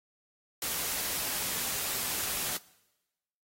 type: noise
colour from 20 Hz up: white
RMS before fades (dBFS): -33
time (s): 0.62-2.57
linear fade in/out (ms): 2
effects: noise-tail reverb RT60 1.0 s tail -21 dB re dry + AAC 48 kbps